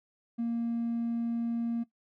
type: tone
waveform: triangle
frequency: 233.1 Hz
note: A#3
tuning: in tune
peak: -25 dBFS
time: 0.38-1.84 s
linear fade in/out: 20 ms
effects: noise-tail reverb RT60 0.1 s tail -17 dB re dry + tanh soft clip ceiling -25 dBFS